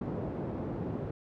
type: band-pass noise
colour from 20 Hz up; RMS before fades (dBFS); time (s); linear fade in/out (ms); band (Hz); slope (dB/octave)
pink; -36; 0.01-1.11; 5; 110 to 510; 12
effects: none